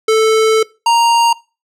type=tone pair in turn; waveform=square; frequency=440 / 932.3 Hz; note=A4 / A#5; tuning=0 / 0 cents; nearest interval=octave + minor second; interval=1300 cents; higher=second; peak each=-9 dBFS; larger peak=neither; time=0.08-0.63 / 0.86-1.33 s; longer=first; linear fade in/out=5 ms; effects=noise-tail reverb RT60 0.3 s tail -22 dB re dry + low-pass 9000 Hz 12 dB/octave